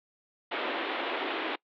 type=band-pass noise; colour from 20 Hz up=pink; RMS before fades=-33 dBFS; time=0.51-1.56 s; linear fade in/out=10 ms; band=280 to 3600 Hz; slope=48 dB/octave; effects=noise-tail reverb RT60 0.1 s tail -24 dB re dry